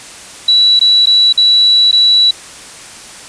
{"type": "tone with dropouts", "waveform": "sine", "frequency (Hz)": 3932, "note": "B7", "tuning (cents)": -8, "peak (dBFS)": -5, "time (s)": [0.48, 2.31], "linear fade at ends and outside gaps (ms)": 5, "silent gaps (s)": [[0.794, 0.811], [1.058, 1.069], [1.327, 1.375], [1.914, 1.927]], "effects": ["white hiss -32 dBFS RMS until 3.28 s", "resampled to 22050 Hz"]}